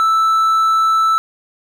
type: tone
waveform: triangle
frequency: 1318.5 Hz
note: E6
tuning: in tune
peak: -9 dBFS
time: 0-1.18 s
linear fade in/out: 0 ms
effects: none